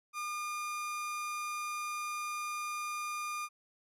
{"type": "tone", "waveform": "30% pulse", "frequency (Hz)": 1210, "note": "D#6", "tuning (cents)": -49, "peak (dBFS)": -33, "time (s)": [0.13, 3.49], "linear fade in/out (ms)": 50, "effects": ["resampled to 32000 Hz"]}